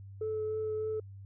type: tone with vibrato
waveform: sine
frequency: 433.3 Hz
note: A4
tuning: 27 cents flat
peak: -30 dBFS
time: 0.21-1 s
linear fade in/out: 5 ms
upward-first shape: triangle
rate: 3.3 Hz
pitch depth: 12 cents each way
effects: tanh soft clip ceiling -28 dBFS + added 98 Hz sine -45 dBFS peak until 1.25 s